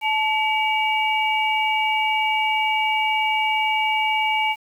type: tone cluster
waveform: sine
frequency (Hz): 869 / 2281 / 2828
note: A5 / C#7 / F7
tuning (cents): -22 / +49 / +21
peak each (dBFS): -21 / -22 / -27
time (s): 0.01-4.56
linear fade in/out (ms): 50
effects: 8-bit